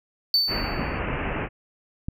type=tone with exponential decay; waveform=triangle; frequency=4531 Hz; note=C#8; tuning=37 cents sharp; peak=-14 dBFS; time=0.34-0.99 s; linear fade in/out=1 ms; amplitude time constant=140 ms
type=low-pass noise; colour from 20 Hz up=pink; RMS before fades=-28 dBFS; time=0.47-1.49 s; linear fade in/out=50 ms; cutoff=2800 Hz; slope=96 dB/octave
type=click; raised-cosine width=5 ms; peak=-17 dBFS; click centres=2.085 s
effects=none